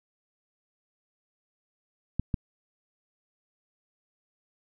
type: clicks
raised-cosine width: 5 ms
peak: -14 dBFS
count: 2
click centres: 2.196 / 2.342 s
effects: none